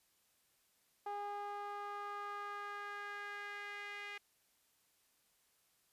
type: tone with band-pass filter sweep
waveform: sawtooth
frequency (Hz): 408.6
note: G#4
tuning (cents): -28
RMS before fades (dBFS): -45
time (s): 1.06-4.18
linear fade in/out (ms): 5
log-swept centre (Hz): 840 to 2200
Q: 2.9
effects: white hiss -75 dBFS RMS until 5.92 s + resampled to 32000 Hz